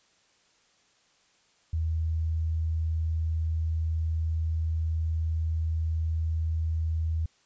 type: tone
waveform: sine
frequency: 80.5 Hz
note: E2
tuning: 41 cents flat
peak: -25 dBFS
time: 1.73-7.26 s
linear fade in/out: 5 ms
effects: white hiss -65 dBFS RMS until 7.45 s + resampled to 16000 Hz